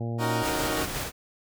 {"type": "harmonic tone", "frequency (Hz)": 116.54, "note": "A#2", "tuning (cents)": 0, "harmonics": [1, 2, 3, 4, 5, 6, 7], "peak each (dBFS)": [-29, -35, -39, -41, -43, -45, -46], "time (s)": [0, 0.43], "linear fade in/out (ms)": 10}
{"type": "chord", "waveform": "15% pulse", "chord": "D# minor seventh", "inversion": "third", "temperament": "equal", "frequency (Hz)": [277.2, 311.1, 370, 466.2], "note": ["C#4", "D#4", "F#4", "A#4"], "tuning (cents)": [0, 0, 0, 0], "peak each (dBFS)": [-29, -24, -27, -26], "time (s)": [0.18, 0.87], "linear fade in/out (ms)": 50}
{"type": "noise with tremolo", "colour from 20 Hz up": "pink", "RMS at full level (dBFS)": -31, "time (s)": [0.41, 1.12], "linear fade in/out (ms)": 50, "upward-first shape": "square", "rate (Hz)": 5.6, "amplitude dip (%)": 25}
{"effects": []}